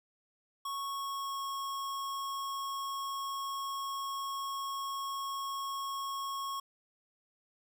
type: tone with pitch glide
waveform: square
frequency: 1105 to 1096.1 Hz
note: C#6 to C#6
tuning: -6 to -20 cents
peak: -36 dBFS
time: 0.65-6.6 s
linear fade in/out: 5 ms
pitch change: -14 cents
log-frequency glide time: 0.82-1.44 s
effects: none